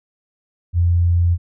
sine tone, 86.5 Hz, F2, 16 cents flat, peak -12 dBFS, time 0.73-1.38 s, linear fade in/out 50 ms, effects none

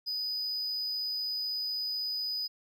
triangle tone, 4978 Hz, D#8, in tune, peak -30 dBFS, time 0.06-2.48 s, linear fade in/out 20 ms, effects none

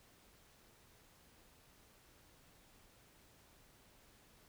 silence, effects pink hiss -66 dBFS RMS until 4.48 s

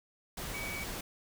sine tone in noise, 2268 Hz, C#7, 39 cents sharp, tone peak -39 dBFS, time 0.54-0.84 s, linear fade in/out 5 ms, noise pink, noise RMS -40 dBFS, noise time 0.37-1.01 s, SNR -2 dB, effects none

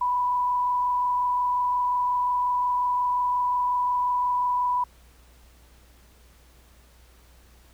sine tone with frequency modulation, 987.8 Hz, B5, in tune, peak -21 dBFS, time 0.01-4.84 s, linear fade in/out 5 ms, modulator 25.6 Hz, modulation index 0.43, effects added 60 Hz sine -53 dBFS peak until 7.73 s + pink hiss -58 dBFS RMS until 7.73 s

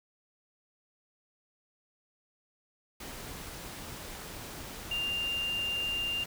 sine tone in noise, 2794 Hz, F7, in tune, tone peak -30 dBFS, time 4.91-6.24 s, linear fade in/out 5 ms, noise pink, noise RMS -43 dBFS, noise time 3-6.26 s, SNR +10 dB, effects none

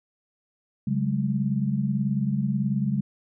sine chord, C# suspended fourth, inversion none, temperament equal with one note detuned, 138.59 / 189.32 / 207.7 Hz, C#3 / F#3 / G#3, 0 / +40 / 0 cents, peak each -26 / -28 / -26 dBFS, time 0.87-3.01 s, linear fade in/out 5 ms, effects none

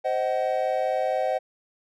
triangle chord, C diminished, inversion none, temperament just, 523.3 / 627.9 / 753.5 Hz, C5 / Eb5 / Gb5, 0 / +16 / +31 cents, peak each -25 dBFS, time 0.04-1.39 s, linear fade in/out 20 ms, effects none

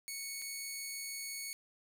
10% pulse tone with dropouts, 2217 Hz, C#7, in tune, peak -31 dBFS, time 0.08-1.53 s, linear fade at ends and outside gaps 0 ms, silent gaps 0.417-0.421 s, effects 11-bit

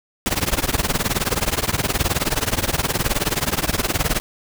pink noise with tremolo, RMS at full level -17 dBFS, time 0.26-4.2 s, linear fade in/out 0 ms, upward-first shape triangle, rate 19 Hz, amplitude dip 100%, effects none

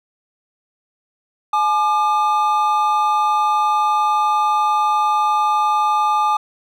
triangle tone pair together, 848.5 / 1200 Hz, G#5 / D6, +37 / +37 cents, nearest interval tritone, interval 600 cents, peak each -15 dBFS, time 1.53-6.37 s, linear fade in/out 5 ms, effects none

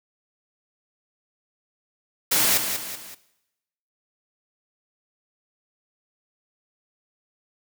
white noise with echo, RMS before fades -20 dBFS, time 2.31-2.58 s, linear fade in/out 10 ms, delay 190 ms, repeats 3, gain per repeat -7 dB, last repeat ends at 3.15 s, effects noise-tail reverb RT60 0.9 s tail -17 dB re dry + high-pass 100 Hz 12 dB/octave

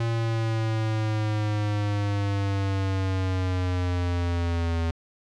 square linear sweep, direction down, 115.8 to 82.41 Hz, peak -24 dBFS, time 0-4.91 s, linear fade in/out 5 ms, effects low-pass 5000 Hz 12 dB/octave

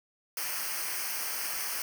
white noise with comb filter, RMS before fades -34 dBFS, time 0.37-1.82 s, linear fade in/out 2 ms, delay 0.27 ms, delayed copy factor -0.8, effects none

